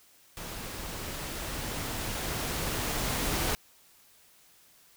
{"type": "noise with level ramp", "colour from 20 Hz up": "pink", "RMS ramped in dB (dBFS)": [-40, -29], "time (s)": [0.37, 3.55], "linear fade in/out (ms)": 0, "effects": ["white hiss -60 dBFS RMS until 4.96 s"]}